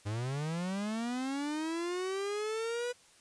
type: linear sweep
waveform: 45% pulse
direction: up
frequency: 99.2 to 493.9 Hz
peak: -33 dBFS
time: 0.05-2.93 s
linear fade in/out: 20 ms
effects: white hiss -61 dBFS RMS until 3.2 s + resampled to 22050 Hz